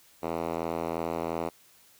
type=tone with band-pass filter; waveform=5% pulse; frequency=82.9 Hz; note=E2; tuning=10 cents sharp; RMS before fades=-32 dBFS; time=0.22-1.5 s; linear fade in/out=20 ms; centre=500 Hz; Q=0.61; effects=white hiss -59 dBFS RMS until 1.99 s